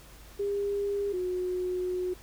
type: tone pair in turn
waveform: sine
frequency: 403.4 / 363.9 Hz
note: G4 / F#4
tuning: +50 / -29 cents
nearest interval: major second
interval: 179 cents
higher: first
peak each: -27 / -28 dBFS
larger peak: first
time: 0.39-1.13 / 1.13-2.14 s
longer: second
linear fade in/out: 10 ms
effects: added 50 Hz sine -51 dBFS peak until 2.22 s + pink hiss -53 dBFS RMS until 2.22 s